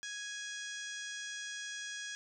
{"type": "harmonic tone", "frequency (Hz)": 830.6, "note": "G#5", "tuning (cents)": 0, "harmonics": [2, 3, 4, 5, 6, 7, 8, 9, 10], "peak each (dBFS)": [-43, -53, -47, -57, -52, -49, -50, -60, -58], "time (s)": [0.03, 2.15], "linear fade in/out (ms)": 0, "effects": []}